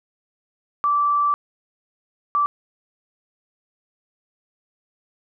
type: tone bursts at uneven times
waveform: sine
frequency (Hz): 1164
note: D6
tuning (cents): -16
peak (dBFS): -16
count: 2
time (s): 0.84-1.34 / 2.35-2.46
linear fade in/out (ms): 0
effects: none